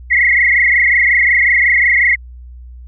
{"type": "tone with frequency modulation", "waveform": "sine", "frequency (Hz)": 2042, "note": "C7", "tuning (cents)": -43, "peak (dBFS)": -8, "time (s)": [0.1, 2.16], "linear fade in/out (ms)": 20, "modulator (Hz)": 25.5, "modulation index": 5.5, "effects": ["added 61 Hz sine -31 dBFS peak until 2.87 s"]}